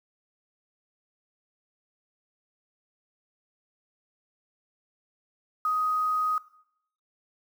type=tone with quantisation; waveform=sine; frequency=1252 Hz; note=D#6; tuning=10 cents sharp; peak=-23 dBFS; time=5.65-6.38 s; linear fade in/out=2 ms; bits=8; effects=noise-tail reverb RT60 0.7 s tail -19 dB re dry